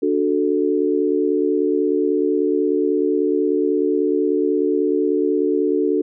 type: chord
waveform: sine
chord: D major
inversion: none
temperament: equal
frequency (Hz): 293.7 / 370 / 440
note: D4 / F#4 / A4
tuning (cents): 0 / 0 / 0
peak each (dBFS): -20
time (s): 0.02-6.02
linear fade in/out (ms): 10
effects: none